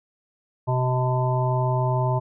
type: harmonic tone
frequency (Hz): 127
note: B2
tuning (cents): +49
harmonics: 1 / 3 / 5 / 7 / 8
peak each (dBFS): -21 / -31 / -28 / -28 / -32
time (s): 0.67-2.2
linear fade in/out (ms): 20
effects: none